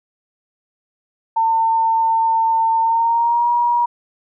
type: tone with pitch glide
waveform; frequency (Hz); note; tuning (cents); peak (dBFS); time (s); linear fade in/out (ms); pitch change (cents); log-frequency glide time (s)
sine; 902 to 955.6; A5 to A#5; +43 to +43; -13; 1.36-3.86; 10; +100; 2.79-3.49
effects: none